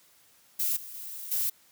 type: noise with level steps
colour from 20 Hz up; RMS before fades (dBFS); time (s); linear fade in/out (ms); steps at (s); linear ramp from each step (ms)
violet; -28 / -43 / -40 / -28; 0.59-1.5; 10; 0.76 / 0.94 / 1.31; 10
effects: white hiss -61 dBFS RMS until 1.71 s + high-pass 60 Hz 12 dB/octave